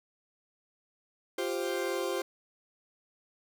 40% pulse chord, F suspended second, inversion none, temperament equal, 349.2 / 392 / 523.3 Hz, F4 / G4 / C5, 0 / 0 / 0 cents, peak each -34 dBFS, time 1.38-2.22 s, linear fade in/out 5 ms, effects none

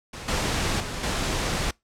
pink noise with level steps, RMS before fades -37 / -25 / -32 / -26 dBFS, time 0.13-1.71 s, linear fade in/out 5 ms, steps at 0.28 / 0.8 / 1.03 s, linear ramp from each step 5 ms, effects noise-tail reverb RT60 0.2 s tail -25 dB re dry + low-pass 8000 Hz 12 dB/octave

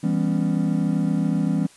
triangle chord, C# half-diminished seventh, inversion first, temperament just, 166.31 / 199.57 / 249.5 / 277.2 Hz, E3 / G3 / B3 / C#4, +16 / +31 / +18 / 0 cents, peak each -21 / -22 / -25 / -24 dBFS, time 0.03-1.67 s, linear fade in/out 10 ms, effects white hiss -51 dBFS RMS until 1.76 s + resampled to 24000 Hz

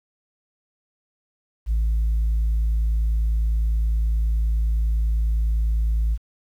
sine tone, 54.9 Hz, A1, 3 cents flat, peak -16 dBFS, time 1.66-6.18 s, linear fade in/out 50 ms, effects tanh soft clip ceiling -16 dBFS + 9-bit

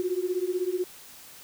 sine beating tone pair, 354.2 / 370.2 Hz, F4 / F#4, +24 / +1 cents, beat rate 16 Hz, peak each -29 / -28 dBFS, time 0-0.84 s, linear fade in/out 0 ms, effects white hiss -48 dBFS RMS until 1.43 s

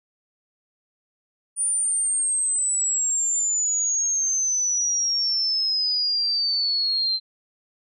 sine exponential sweep, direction down, 9397 to 4109 Hz, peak -20 dBFS, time 1.56-7.2 s, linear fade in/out 50 ms, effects none

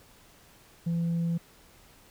sine tone with tanh clipping, 168.6 Hz, E3, 39 cents sharp, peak -26 dBFS, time 0.86-1.38 s, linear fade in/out 10 ms, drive 1 dB, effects pink hiss -57 dBFS RMS until 2.1 s

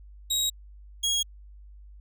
25% pulse tone pair in turn, 3808 / 3298 Hz, A#7 / G#7, +36 / -13 cents, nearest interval major second, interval 249 cents, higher first, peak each -20 dBFS, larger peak neither, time 0.3-0.5 / 1.03-1.23 s, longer neither, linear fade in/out 10 ms, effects added 50 Hz sine -45 dBFS peak until 2 s

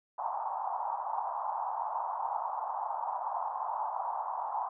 pink band-pass noise, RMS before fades -35 dBFS, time 0.18-4.69 s, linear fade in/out 5 ms, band 780 to 1000 Hz, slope 48 dB/octave, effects none

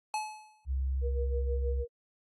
square tone with exponential decay, 858 Hz, A5, 44 cents flat, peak -29 dBFS, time 0.14-0.65 s, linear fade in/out 1 ms, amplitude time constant 110 ms
sine tone, 66.3 Hz, C2, 23 cents sharp, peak -28 dBFS, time 0.66-1.85 s, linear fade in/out 50 ms
sine tone with tremolo, 475.3 Hz, A#4, 34 cents sharp, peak -33 dBFS, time 1.01-1.88 s, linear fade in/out 50 ms, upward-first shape sine, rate 6.3 Hz, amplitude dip 75%
effects AAC 32 kbps

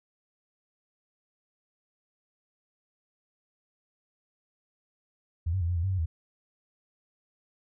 sine tone with pitch steps, 83.3 / 94.9 / 84.2 / 88.7 / 83.6 / 95.9 / 94 / 80.8 Hz, E2 / F#2 / E2 / F2 / E2 / G2 / F#2 / E2, +19 / +44 / +37 / +27 / +25 / -37 / +28 / -34 cents, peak -25 dBFS, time 5.46-6.06 s, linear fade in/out 10 ms, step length 75 ms, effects none

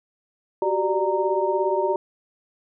sine tone cluster, 372 / 389.1 / 593 / 927 Hz, F#4 / G4 / D5 / A#5, +9 / -13 / +17 / -10 cents, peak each -25 dBFS, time 0.62-1.96 s, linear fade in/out 2 ms, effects none

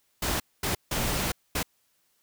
pink noise bursts at uneven times, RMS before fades -28 dBFS, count 4, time 0.22-0.4 / 0.63-0.75 / 0.91-1.32 / 1.55-1.63 s, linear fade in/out 5 ms, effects white hiss -70 dBFS RMS until 2.22 s

